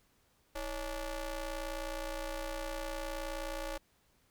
sawtooth ring-modulated tone, 293.7 Hz, D4, in tune, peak -30 dBFS, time 0.55-3.78 s, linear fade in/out 10 ms, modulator 264 Hz, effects pink hiss -71 dBFS RMS until 4.3 s

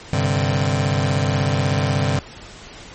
sawtooth chord, G suspended fourth, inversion none, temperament just, 98 / 130.67 / 147 Hz, G2 / C3 / D3, 0 / -2 / +2 cents, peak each -17 dBFS, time 0.13-2.19 s, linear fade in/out 0 ms, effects pink hiss -39 dBFS RMS until 2.94 s + MP3 32 kbps

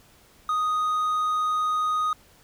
triangle tone, 1244.5 Hz, D#6, in tune, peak -20 dBFS, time 0.49-2.13 s, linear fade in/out 2 ms, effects pink hiss -56 dBFS RMS until 2.43 s

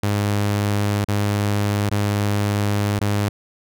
sawtooth tone with dropouts, 102.6 Hz, G#2, 21 cents flat, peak -14 dBFS, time 0.03-3.29 s, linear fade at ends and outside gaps 5 ms, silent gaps 1.046-1.084 / 1.896-1.913 / 2.991-3.012 s, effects none

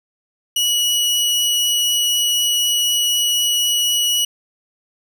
sawtooth tone, 2926 Hz, F#7, 20 cents flat, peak -12 dBFS, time 0.56-4.25 s, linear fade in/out 5 ms, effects none

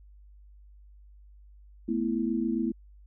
sine chord, A suspended second, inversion none, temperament just, 220 / 247.5 / 330 Hz, A3 / B3 / E4, 0 / +4 / +2 cents, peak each -30 dBFS, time 1.88-2.72 s, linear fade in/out 10 ms, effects added 50 Hz sine -50 dBFS peak until 3.06 s

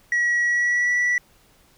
sine tone with pitch glide, 1920 to 1954.7 Hz, B6 to B6, -49 to -18 cents, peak -15 dBFS, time 0.12-1.18 s, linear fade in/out 2 ms, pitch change +31 cents, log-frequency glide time 0.44-0.97 s, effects tanh soft clip ceiling -17 dBFS + pink hiss -57 dBFS RMS until 1.77 s

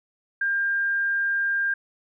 sine tone, 1600 Hz, G6, 35 cents sharp, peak -21 dBFS, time 0.41-1.74 s, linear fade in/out 5 ms, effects none

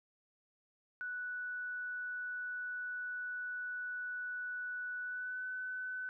sine tone with pitch glide, 1480 to 1505.9 Hz, F#6 to F#6, 0 to +30 cents, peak -38 dBFS, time 1.01-6.09 s, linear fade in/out 0 ms, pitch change +30 cents, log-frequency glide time 5.02-5.45 s, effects none

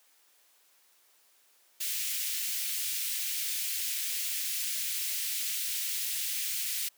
white high-pass noise, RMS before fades -33 dBFS, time 1.8-6.89 s, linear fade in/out 10 ms, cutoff 2100 Hz, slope 24 dB/octave, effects white hiss -65 dBFS RMS until 6.97 s + high-pass 400 Hz 12 dB/octave

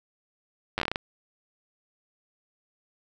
slowing click train, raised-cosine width 0.3 ms, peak -11 dBFS, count 9, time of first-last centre 0.78-0.959 s, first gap 9 ms, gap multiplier 1.25, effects none

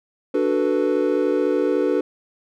triangle chord, B minor seventh, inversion first, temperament equal, 293.7 / 370 / 440 / 493.9 Hz, D4 / F#4 / A4 / B4, 0 / 0 / 0 / 0 cents, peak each -21 dBFS, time 0.34-2.01 s, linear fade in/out 5 ms, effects none

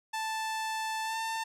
sawtooth tone with pitch glide, 880 to 895.9 Hz, A5 to A5, 0 to +31 cents, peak -28 dBFS, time 0.13-1.44 s, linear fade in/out 10 ms, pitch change +31 cents, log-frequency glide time 1.03-1.17 s, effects low-pass 11000 Hz 12 dB/octave

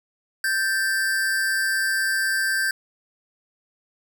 square tone pair together, 1568 / 1760 Hz, G6 / A6, 0 / 0 cents, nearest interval major second, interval 200 cents, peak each -22 / -29 dBFS, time 0.44-2.71 s, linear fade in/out 2 ms, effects none

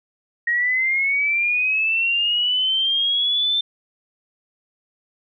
sine linear sweep, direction up, 1876 to 3571 Hz, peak -17 dBFS, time 0.47-3.61 s, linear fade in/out 5 ms, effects none

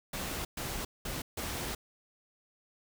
pink noise bursts at uneven times, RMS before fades -37 dBFS, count 4, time 0.13-0.45 / 0.57-0.85 / 1.05-1.22 / 1.37-1.75 s, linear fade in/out 5 ms, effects none

